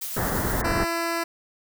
blue noise with tremolo, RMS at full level -31 dBFS, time 0.01-0.62 s, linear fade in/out 10 ms, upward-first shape triangle, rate 8.8 Hz, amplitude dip 25%
pink low-pass noise, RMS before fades -26 dBFS, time 0.16-0.85 s, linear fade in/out 10 ms, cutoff 2000 Hz, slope 96 dB/octave
10% pulse tone, 335.6 Hz, E4, 31 cents sharp, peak -16 dBFS, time 0.64-1.24 s, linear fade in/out 10 ms
effects none

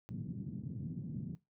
pink band-pass noise, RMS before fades -42 dBFS, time 0.09-1.35 s, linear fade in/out 0 ms, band 120 to 220 Hz, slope 24 dB/octave, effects noise-tail reverb RT60 0.2 s tail -17 dB re dry

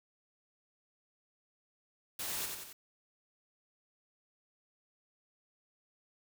white noise with echo, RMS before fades -39 dBFS, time 2.19-2.46 s, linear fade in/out 5 ms, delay 90 ms, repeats 3, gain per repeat -4 dB, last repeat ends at 2.73 s, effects none

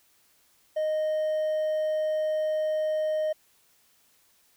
triangle tone with hard clipping, 620 Hz, D#5, 6 cents flat, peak -25 dBFS, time 0.76-3.33 s, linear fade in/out 10 ms, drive 5 dB, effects white hiss -64 dBFS RMS until 4.56 s

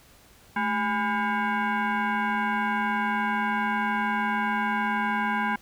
sine tone with frequency modulation, 390.1 Hz, G4, 8 cents flat, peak -23 dBFS, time 0.56-5.56 s, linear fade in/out 5 ms, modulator 607 Hz, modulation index 2.6, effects pink hiss -55 dBFS RMS until 5.61 s

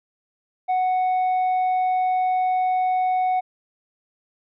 sine tone with tanh clipping, 740 Hz, F#5, in tune, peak -19 dBFS, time 0.68-3.41 s, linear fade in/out 20 ms, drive 3 dB, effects none

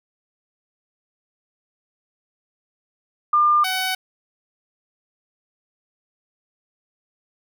sine / 10% pulse tone pair in turn, 1200 / 750.7 Hz, D6 / F#5, +37 / +25 cents, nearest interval minor sixth, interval 812 cents, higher first, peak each -13 dBFS, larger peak neither, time 3.33-3.64 / 3.64-3.95 s, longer neither, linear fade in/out 5 ms, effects none

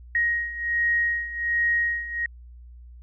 sine beating tone pair, 1880 / 1881.3 Hz, A#6 / A#6, +14 / +15 cents, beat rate 1.3 Hz, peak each -27 / -23 dBFS, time 0.15-2.26 s, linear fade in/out 2 ms, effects added 60 Hz sine -42 dBFS peak until 3.02 s

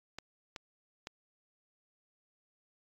clicks, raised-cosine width 0.2 ms, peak -24 dBFS, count 3, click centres 0.186 / 0.562 / 1.071 s, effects AAC 48 kbps

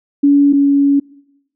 sine tone pair in turn, 284 / 281.2 Hz, C#4 / C#4, +42 / +25 cents, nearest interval unison, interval 17 cents, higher first, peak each -6 / -8 dBFS, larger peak first, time 0.23-0.53 / 0.53-1 s, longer second, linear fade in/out 10 ms, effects noise-tail reverb RT60 0.9 s tail -24 dB re dry

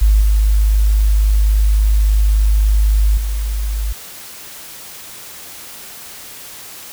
sine tone with level steps, 51.8 Hz, G#1, 4 cents flat, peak -7 / -9 / -16 dBFS, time 0.01-3.93 s, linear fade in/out 10 ms, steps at 0.21 / 3.17 s, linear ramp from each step 5 ms, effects white hiss -34 dBFS RMS until 6.92 s

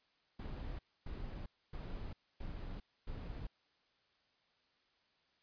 brown noise bursts, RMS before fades -44 dBFS, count 5, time 0.39-3.47 s, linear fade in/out 5 ms, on 400 ms, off 270 ms, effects white hiss -75 dBFS RMS until 5.42 s + resampled to 11025 Hz

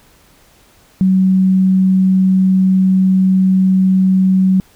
sine tone, 188.3 Hz, F#3, 31 cents sharp, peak -8 dBFS, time 1.01-4.6 s, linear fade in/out 0 ms, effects pink hiss -49 dBFS RMS until 4.75 s

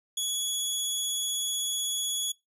20% pulse tone, 3371 Hz, G#7, 25 cents sharp, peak -22 dBFS, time 0.17-2.32 s, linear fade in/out 5 ms, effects noise-tail reverb RT60 0.2 s tail -24 dB re dry

